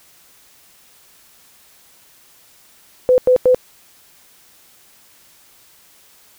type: tone bursts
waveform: sine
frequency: 505 Hz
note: B4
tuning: 39 cents sharp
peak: -8 dBFS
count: 3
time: 3.09-3.546 s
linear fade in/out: 0 ms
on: 90 ms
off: 93 ms
effects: white hiss -50 dBFS RMS until 6.38 s